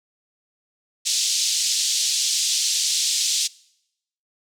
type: band-pass noise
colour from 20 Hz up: white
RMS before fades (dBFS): -22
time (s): 1.05-3.48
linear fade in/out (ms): 20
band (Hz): 3400 to 7300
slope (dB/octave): 24
effects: noise-tail reverb RT60 0.8 s tail -23 dB re dry